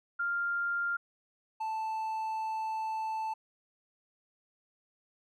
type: tone pair in turn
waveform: sine / triangle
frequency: 1397 / 880.1 Hz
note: F6 / A5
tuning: 0 / 0 cents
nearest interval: minor sixth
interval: 800 cents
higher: first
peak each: -29 / -30 dBFS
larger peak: first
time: 0.19-0.97 / 1.6-3.34 s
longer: second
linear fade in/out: 10 ms
effects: none